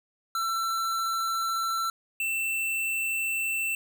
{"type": "tone pair in turn", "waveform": "square", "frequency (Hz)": [1343, 2677], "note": ["E6", "E7"], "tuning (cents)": [32, 26], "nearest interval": "octave", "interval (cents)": 1194, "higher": "second", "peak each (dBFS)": -27, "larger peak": "neither", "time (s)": [[0.35, 1.9], [2.2, 3.75]], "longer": "neither", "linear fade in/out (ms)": 2, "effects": []}